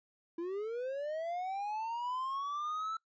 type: linear sweep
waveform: triangle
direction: up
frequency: 329.6 to 1331 Hz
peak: -33 dBFS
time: 0.38-2.97 s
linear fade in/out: 5 ms
effects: noise-tail reverb RT60 0.1 s tail -20 dB re dry + resampled to 16000 Hz